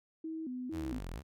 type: tone with vibrato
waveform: sine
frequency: 284 Hz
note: C#4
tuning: 42 cents sharp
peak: -37 dBFS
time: 0.24-0.99 s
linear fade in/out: 5 ms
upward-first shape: square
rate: 2.2 Hz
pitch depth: 210 cents each way
type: exponential two-way sweep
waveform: sawtooth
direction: down then up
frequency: 95.8 to 38.89 to 87.4 Hz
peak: -36 dBFS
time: 0.71-1.23 s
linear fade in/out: 50 ms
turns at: 1.11 s
effects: none